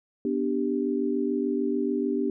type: chord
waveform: sine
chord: G major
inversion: first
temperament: equal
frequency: 246.9 / 293.7 / 392 Hz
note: B3 / D4 / G4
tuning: 0 / 0 / 0 cents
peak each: -28 dBFS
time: 0.25-2.3 s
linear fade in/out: 2 ms
effects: none